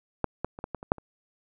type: clicks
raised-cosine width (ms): 1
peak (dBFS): -10 / -14 / -26 / -18 / -18 / -26 / -6 / -29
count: 8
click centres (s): 0.243 / 0.446 / 0.589 / 0.641 / 0.747 / 0.829 / 0.919 / 0.983
effects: none